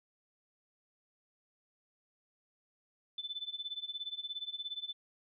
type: tone with tremolo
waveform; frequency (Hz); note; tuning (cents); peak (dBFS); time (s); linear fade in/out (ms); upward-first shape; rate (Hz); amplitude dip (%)
sine; 3515; A7; -2; -35; 3.18-4.93; 2; sine; 17; 90
effects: none